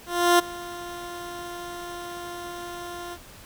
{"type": "tone with ADSR envelope", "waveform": "15% pulse", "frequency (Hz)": 349.2, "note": "F4", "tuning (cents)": 0, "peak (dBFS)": -8, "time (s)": [0.06, 3.18], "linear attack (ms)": 330, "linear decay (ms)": 13, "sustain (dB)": -20, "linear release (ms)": 48, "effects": ["pink hiss -47 dBFS RMS until 3.45 s"]}